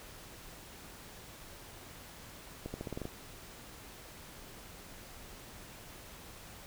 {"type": "accelerating click train", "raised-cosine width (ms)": 2, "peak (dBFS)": -25, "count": 8, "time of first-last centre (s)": [2.66, 3.054], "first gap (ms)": 80, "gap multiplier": 0.88, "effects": ["pink hiss -51 dBFS RMS until 6.66 s"]}